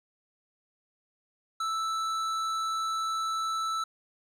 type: tone with hard clipping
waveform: sine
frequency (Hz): 1318.5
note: E6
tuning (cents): 0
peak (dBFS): -30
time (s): 1.6-3.84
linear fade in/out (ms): 5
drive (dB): 11
effects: none